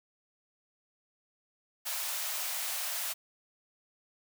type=high-pass noise; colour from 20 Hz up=white; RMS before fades=-35 dBFS; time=1.85-3.14 s; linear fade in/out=20 ms; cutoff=570 Hz; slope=96 dB/octave; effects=none